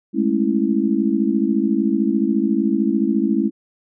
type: chord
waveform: sine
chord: A major seventh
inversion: third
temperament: just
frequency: 206.2 / 220 / 275 / 330 Hz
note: G#3 / A3 / C#4 / E4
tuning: -12 / 0 / -14 / +2 cents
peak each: -21 dBFS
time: 0.13-3.51 s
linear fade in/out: 50 ms
effects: none